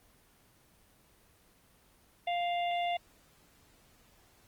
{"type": "harmonic tone", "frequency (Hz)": 698.5, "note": "F5", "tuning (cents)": 0, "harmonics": [1, 3, 4, 5], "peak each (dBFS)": [-30, -40, -42, -44], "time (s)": [2.27, 2.97], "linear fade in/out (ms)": 5, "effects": ["pink hiss -64 dBFS RMS until 4.47 s", "Opus 24 kbps"]}